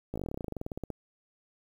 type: slowing click train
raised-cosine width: 2 ms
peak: -22 dBFS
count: 22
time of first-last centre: 0.14-0.903 s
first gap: 17 ms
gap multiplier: 1.07
effects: 9-bit